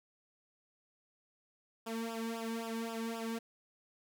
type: tone with flanger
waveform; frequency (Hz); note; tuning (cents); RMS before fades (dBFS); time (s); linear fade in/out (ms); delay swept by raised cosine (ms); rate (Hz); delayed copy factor
sawtooth; 227.5; A#3; -42; -39; 1.86-3.39; 10; 0.47 to 1.57; 3.8; -1
effects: none